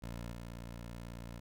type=tone with level steps; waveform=15% pulse; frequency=58.27 Hz; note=A#1; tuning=in tune; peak=-35 / -38 dBFS; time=0.02-1.4 s; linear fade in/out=10 ms; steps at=0.32 s; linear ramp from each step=2 ms; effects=none